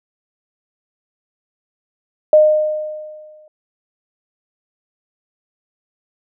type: tone with exponential decay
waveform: sine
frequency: 613 Hz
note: D#5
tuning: 26 cents flat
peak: -4 dBFS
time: 2.33-3.48 s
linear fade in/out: 2 ms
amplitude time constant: 250 ms
effects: none